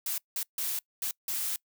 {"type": "noise bursts at uneven times", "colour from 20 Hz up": "blue", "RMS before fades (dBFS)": -32, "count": 5, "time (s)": [[0.06, 0.18], [0.36, 0.43], [0.58, 0.79], [1.02, 1.11], [1.28, 1.56]], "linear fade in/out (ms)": 2, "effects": ["noise-tail reverb RT60 0.1 s tail -24 dB re dry"]}